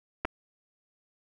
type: clicks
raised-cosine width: 0.5 ms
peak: -15 dBFS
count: 2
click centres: 0.249 / 0.252 s
effects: none